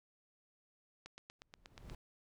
click train, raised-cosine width 0.2 ms, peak -33 dBFS, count 8, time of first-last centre 1.06-1.898 s, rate 8.35 Hz
brown noise with exponential growth, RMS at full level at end -46 dBFS, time 1.39-1.95 s, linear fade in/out 2 ms, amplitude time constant 120 ms
effects none

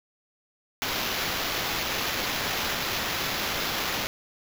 white noise with sample-and-hold, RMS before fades -29 dBFS, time 0.82-4.07 s, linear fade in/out 0 ms, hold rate 8820 Hz, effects none

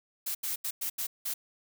blue noise bursts at uneven times, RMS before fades -33 dBFS, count 6, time 0.26-0.35 / 0.43-0.56 / 0.64-0.71 / 0.81-0.9 / 0.98-1.07 / 1.25-1.34 s, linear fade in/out 10 ms, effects none

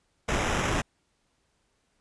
pink noise with sample-and-hold, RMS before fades -27 dBFS, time 0.28-0.82 s, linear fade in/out 10 ms, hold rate 4410 Hz, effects pink hiss -72 dBFS RMS until 2 s + resampled to 22050 Hz

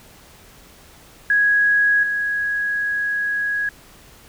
sine tone with level steps, 1661.2 Hz, G#6, in tune, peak -13 / -19 dBFS, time 1.3-3.69 s, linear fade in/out 2 ms, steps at 2.03 s, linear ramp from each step 2 ms, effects pink hiss -47 dBFS RMS until 4.28 s

